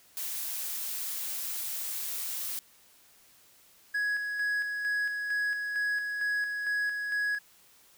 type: noise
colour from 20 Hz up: blue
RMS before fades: -35 dBFS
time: 0.17-2.59 s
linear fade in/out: 0 ms
type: tone with tremolo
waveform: triangle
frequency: 1670 Hz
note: G#6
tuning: 9 cents sharp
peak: -25 dBFS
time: 3.94-7.39 s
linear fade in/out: 10 ms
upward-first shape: square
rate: 2.2 Hz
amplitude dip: 40%
effects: white hiss -60 dBFS RMS until 7.97 s